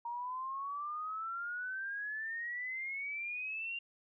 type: exponential sweep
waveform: sine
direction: up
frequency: 935 to 2794 Hz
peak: -37 dBFS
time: 0.05-3.79 s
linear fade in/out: 5 ms
effects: none